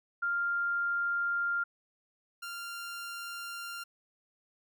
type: tone pair in turn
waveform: sine / sawtooth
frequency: 1396.9 / 1390.7 Hz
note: F6 / F6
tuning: 0 / -8 cents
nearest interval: unison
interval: 8 cents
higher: first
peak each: -28 / -35 dBFS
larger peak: first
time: 0.22-1.64 / 2.42-3.84 s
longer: neither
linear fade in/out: 10 ms
effects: none